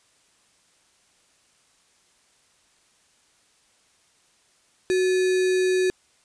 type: tone with sample-and-hold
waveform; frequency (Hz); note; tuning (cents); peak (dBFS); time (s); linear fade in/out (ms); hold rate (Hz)
sine; 370; F#4; 0; -18; 4.9-5.9; 0; 2100
effects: white hiss -62 dBFS RMS until 6.24 s + resampled to 22050 Hz